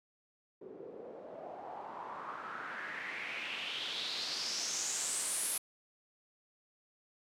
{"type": "noise with low-pass filter sweep", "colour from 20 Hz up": "white", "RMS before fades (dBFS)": -40, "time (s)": [0.61, 5.58], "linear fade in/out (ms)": 5, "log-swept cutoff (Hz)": [370, 11000], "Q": 4.4, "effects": ["high-pass 200 Hz 12 dB/octave"]}